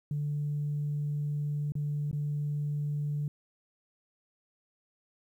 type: tone with dropouts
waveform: sine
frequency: 146.83 Hz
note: D3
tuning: in tune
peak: -28 dBFS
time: 0.11-3.28 s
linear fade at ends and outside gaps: 2 ms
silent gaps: 1.721-1.753 / 2.113-2.129 s
effects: tanh soft clip ceiling -25 dBFS + 11-bit